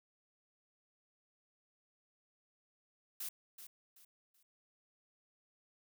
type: noise with echo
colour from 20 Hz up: blue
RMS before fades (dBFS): -42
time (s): 3.2-3.29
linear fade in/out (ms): 5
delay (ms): 380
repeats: 3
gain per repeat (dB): -10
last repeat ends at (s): 4.43
effects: none